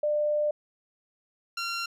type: tone pair in turn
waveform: sine / 15% pulse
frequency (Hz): 597 / 1375.5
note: D5 / F6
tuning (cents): +28 / -27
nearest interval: octave + major second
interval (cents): 1445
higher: second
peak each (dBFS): -23 / -23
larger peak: neither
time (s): 0.03-0.51 / 1.57-1.86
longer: first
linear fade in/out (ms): 5
effects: low-pass 9000 Hz 12 dB/octave